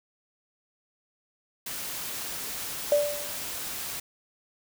white noise, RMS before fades -35 dBFS, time 1.66-4 s, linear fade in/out 5 ms
sine tone with exponential decay, 584 Hz, D5, 10 cents flat, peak -16 dBFS, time 2.92-3.43 s, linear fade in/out 1 ms, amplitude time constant 110 ms
effects none

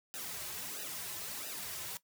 white noise with flanger, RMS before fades -42 dBFS, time 0.14-1.97 s, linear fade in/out 0 ms, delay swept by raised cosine 0.9 to 4.3 ms, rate 1.5 Hz, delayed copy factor -0.95, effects noise-tail reverb RT60 0.1 s tail -17 dB re dry

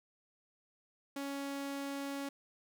sawtooth tone, 278.6 Hz, C#4, 9 cents sharp, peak -34 dBFS, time 1.16-2.29 s, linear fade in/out 5 ms, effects none

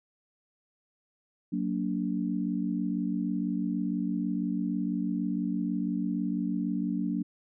sine chord, Gb augmented, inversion none, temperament just, 185 / 231.2 / 289.1 Hz, Gb3 / Bb3 / D4, 0 / -14 / -27 cents, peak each -31 / -32 / -32 dBFS, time 1.52-7.23 s, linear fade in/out 10 ms, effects none

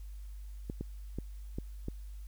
clicks, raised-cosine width 3 ms, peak -24 dBFS, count 5, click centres 0.699 / 0.81 / 1.186 / 1.585 / 1.884 s, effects added 50 Hz sine -42 dBFS peak until 2.27 s + white hiss -66 dBFS RMS until 2.27 s

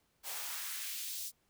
white noise with high-pass filter sweep, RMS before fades -41 dBFS, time 0.23-1.32 s, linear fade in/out 50 ms, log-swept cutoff 560 to 5400 Hz, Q 1.1, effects pink hiss -75 dBFS RMS until 1.49 s

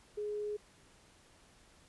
sine tone, 418 Hz, G#4, 11 cents sharp, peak -35 dBFS, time 0.17-0.57 s, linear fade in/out 10 ms, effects pink hiss -63 dBFS RMS until 1.88 s + resampled to 24000 Hz

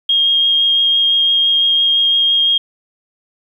sine tone with vibrato, 3241 Hz, G#7, 43 cents flat, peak -10 dBFS, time 0.09-2.58 s, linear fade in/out 5 ms, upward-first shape triangle, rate 5.9 Hz, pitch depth 10 cents each way, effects 8-bit

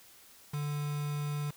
triangle tone with quantisation, 146.83 Hz, D3, in tune, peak -30 dBFS, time 0.53-1.51 s, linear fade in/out 10 ms, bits 7, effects white hiss -57 dBFS RMS until 1.56 s

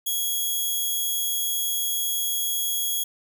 5% pulse tone, 3322 Hz, G#7, in tune, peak -15 dBFS, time 0.06-3.04 s, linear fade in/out 10 ms, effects none

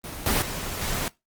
pink noise with level steps, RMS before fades -36 / -22 / -32 / -28 dBFS, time 0.04-1.08 s, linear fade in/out 0 ms, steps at 0.26 / 0.42 / 0.81 s, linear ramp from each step 2 ms, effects noise-tail reverb RT60 0.2 s tail -20 dB re dry + Opus 24 kbps

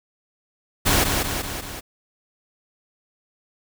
pink noise with echo, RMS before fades -18 dBFS, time 0.85-1.05 s, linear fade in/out 20 ms, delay 190 ms, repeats 4, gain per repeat -4 dB, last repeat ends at 1.81 s, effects none

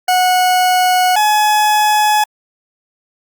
40% pulse tone pair in turn, 733 / 847 Hz, F#5 / G#5, -16 / +34 cents, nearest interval minor third, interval 250 cents, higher second, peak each -9 dBFS, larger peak neither, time 0.08-1.16 / 1.16-2.24 s, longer neither, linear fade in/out 5 ms, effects Opus 48 kbps

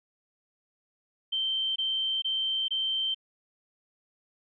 sine tone bursts, 3121 Hz, G7, 8 cents flat, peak -26 dBFS, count 4, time 1.32-3.146 s, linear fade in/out 10 ms, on 440 ms, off 22 ms, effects none

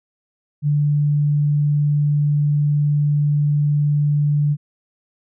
sine tone, 146.83 Hz, D3, in tune, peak -14 dBFS, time 0.62-4.57 s, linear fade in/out 50 ms, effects none

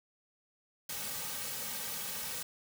white noise with comb filter, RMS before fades -39 dBFS, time 0.89-2.43 s, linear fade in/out 5 ms, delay 2.9 ms, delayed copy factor -0.8, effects none

